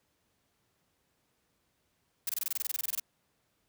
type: noise bursts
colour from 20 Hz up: blue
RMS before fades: -32 dBFS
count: 16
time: 2.27-2.998 s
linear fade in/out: 2 ms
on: 23 ms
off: 24 ms
effects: pink hiss -75 dBFS RMS until 3.68 s + high-pass 60 Hz 12 dB/octave